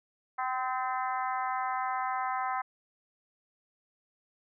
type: harmonic tone with a mistuned harmonic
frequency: 256.6 Hz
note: C4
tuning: 34 cents flat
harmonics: 3 / 4 / 5 / 6 / 7 / 8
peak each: -33 / -34 / -36 / -43 / -44 / -44 dBFS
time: 0.38-2.62 s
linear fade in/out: 10 ms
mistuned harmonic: 6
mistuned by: +28 cents
effects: none